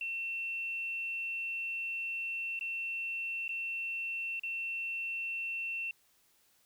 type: tone with dropouts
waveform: sine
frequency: 2700 Hz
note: E7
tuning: 41 cents sharp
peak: -34 dBFS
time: 0.01-5.91 s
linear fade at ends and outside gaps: 2 ms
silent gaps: 2.592-2.61 / 3.48-3.491 / 4.396-4.434 s
effects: white hiss -69 dBFS RMS until 6.65 s